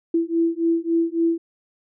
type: beating tone pair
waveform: sine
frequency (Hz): 331.1 / 334.7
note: E4 / E4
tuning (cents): +8 / +26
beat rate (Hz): 3.6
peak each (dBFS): -21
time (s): 0.14-1.38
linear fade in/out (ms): 5
effects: none